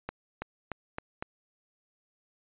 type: accelerating click train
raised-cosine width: 0.5 ms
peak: -19 dBFS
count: 5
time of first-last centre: 0.09-1.225 s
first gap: 330 ms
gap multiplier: 0.9
effects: resampled to 8000 Hz